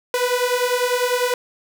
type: beating tone pair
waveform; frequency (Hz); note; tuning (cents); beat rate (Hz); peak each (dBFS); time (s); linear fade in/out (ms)
sawtooth; 489.7 / 499.7; B4 / B4; -15 / +20; 10; -17; 0.14-1.34; 2
effects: none